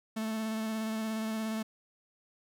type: tone with vibrato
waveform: 45% pulse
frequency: 220 Hz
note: A3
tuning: in tune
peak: -32 dBFS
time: 0.16-1.63 s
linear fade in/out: 10 ms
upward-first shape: square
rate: 17 Hz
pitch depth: 14 cents each way
effects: none